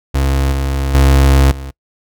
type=tone with level steps; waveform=35% pulse; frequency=67.9 Hz; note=C#2; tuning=35 cents flat; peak=-10 / -13 / -5 / -23 dBFS; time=0.14-1.71 s; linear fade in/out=10 ms; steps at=0.52 / 0.94 / 1.51 s; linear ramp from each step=5 ms; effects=noise-tail reverb RT60 0.1 s tail -24 dB re dry